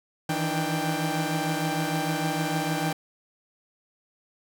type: tone cluster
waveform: sawtooth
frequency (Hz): 158.1 / 164.7 / 297.1 / 787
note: D#3 / E3 / D4 / G5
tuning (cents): +28 / -1 / +20 / +7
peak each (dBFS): -27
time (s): 0.29-2.93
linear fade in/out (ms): 5
effects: none